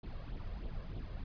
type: noise with flanger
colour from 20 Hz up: brown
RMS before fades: -42 dBFS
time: 0.03-1.24 s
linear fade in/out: 5 ms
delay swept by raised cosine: 0.26 to 1.86 ms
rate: 3.2 Hz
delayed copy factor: +0.6
effects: resampled to 11025 Hz